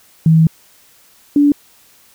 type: tone pair in turn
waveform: sine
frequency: 161 / 288.8 Hz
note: E3 / D4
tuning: -41 / -29 cents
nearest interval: minor seventh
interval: 1012 cents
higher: second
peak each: -6 / -7 dBFS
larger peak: first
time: 0.26-0.47 / 1.36-1.52 s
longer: first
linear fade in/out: 2 ms
effects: white hiss -49 dBFS RMS until 2.14 s